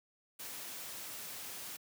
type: noise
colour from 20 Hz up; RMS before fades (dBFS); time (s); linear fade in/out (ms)
white; -45; 0.39-1.77; 10
effects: high-pass 100 Hz 12 dB/octave